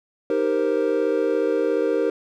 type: chord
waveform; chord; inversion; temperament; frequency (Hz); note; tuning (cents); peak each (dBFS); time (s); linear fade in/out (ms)
triangle; C minor seventh; first; equal; 311.1 / 392 / 466.2 / 523.3; Eb4 / G4 / Bb4 / C5; 0 / 0 / 0 / 0; -24 / -23 / -20 / -24; 0.3-2.1; 2
effects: none